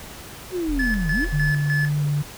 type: linear two-way sweep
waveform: sine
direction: down then up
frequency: 379.6 to 145.2 to 379.6 Hz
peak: -22 dBFS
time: 0.51-1.28 s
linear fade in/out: 50 ms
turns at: 1.11 s
type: tone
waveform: sine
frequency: 42.2 Hz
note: E1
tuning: 41 cents sharp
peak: -24 dBFS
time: 0.68-1.51 s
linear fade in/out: 10 ms
type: tone with tremolo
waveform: triangle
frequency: 1728 Hz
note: A6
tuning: 32 cents flat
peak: -20 dBFS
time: 0.79-1.89 s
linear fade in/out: 5 ms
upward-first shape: square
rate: 3.3 Hz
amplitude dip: 70%
type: tone with vibrato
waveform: sine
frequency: 146.83 Hz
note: D3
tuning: in tune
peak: -19 dBFS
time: 1.32-2.23 s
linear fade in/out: 20 ms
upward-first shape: square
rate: 2.2 Hz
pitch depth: 10 cents each way
effects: pink hiss -39 dBFS RMS until 2.37 s